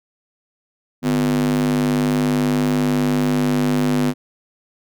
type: tone with high-pass filter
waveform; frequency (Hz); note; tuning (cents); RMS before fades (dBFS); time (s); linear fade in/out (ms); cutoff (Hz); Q
square; 50.1; G1; +38; -18; 1.02-4.14; 50; 210; 9.7
effects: none